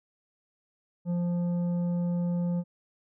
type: tone with tanh clipping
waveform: triangle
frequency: 174.61 Hz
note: F3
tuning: in tune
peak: -27 dBFS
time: 1.05-2.64 s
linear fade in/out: 50 ms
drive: 12 dB
effects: none